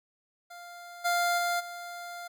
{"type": "tone with level steps", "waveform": "25% pulse", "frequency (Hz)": 698.5, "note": "F5", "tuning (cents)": 0, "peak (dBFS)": [-40, -21, -23, -35], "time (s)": [0.5, 2.28], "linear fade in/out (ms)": 10, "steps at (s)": [1.04, 1.37, 1.59], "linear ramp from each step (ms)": 20, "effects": []}